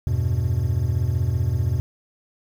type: chord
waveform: triangle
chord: E minor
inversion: none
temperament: equal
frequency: 82.41 / 98 / 123.47 Hz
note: E2 / G2 / B2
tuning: 0 / 0 / 0 cents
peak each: -22 / -22 / -21 dBFS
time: 0.07-1.8 s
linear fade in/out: 0 ms
effects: 8-bit